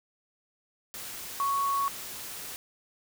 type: tone in noise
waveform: sine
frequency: 1111 Hz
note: C#6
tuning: 4 cents sharp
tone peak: -25 dBFS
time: 1.4-1.88 s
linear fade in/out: 0 ms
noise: white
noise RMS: -40 dBFS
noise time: 0.94-2.56 s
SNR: +12 dB
effects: none